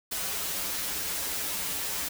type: noise with comb filter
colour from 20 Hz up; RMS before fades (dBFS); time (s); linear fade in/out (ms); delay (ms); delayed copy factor
white; -32; 0.11-2.09; 10; 8.3; -0.9
effects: none